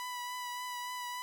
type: tone with vibrato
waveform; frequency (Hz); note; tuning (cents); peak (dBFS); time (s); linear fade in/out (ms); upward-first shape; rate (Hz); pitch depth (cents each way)
sawtooth; 987.8; B5; 0; -34; 0-1.22; 0; triangle; 3.5; 21
effects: none